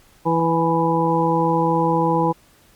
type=harmonic tone with a mistuned harmonic; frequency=164.81 Hz; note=E3; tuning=in tune; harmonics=1 / 2 / 3 / 5 / 6; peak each=-22 / -22 / -22 / -22 / -22 dBFS; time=0.25-2.33 s; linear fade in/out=20 ms; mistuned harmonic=5; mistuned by=+21 cents; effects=pink hiss -54 dBFS RMS until 2.75 s + Opus 48 kbps